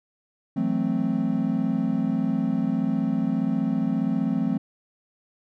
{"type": "chord", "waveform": "triangle", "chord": "F# half-diminished seventh", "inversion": "third", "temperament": "equal", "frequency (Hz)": [164.81, 185, 220, 261.6], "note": ["E3", "F#3", "A3", "C4"], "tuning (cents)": [0, 0, 0, 0], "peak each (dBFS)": [-28, -26, -24, -24], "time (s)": [0.56, 4.58], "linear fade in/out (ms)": 10, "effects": []}